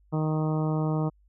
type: harmonic tone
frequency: 155.56 Hz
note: D#3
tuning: in tune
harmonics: 1 / 2 / 3 / 4 / 5 / 6 / 7 / 8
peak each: -25 / -31 / -35 / -37 / -39 / -41 / -42 / -43 dBFS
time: 0.12-1.1 s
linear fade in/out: 20 ms
effects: added 50 Hz sine -58 dBFS peak until 1.28 s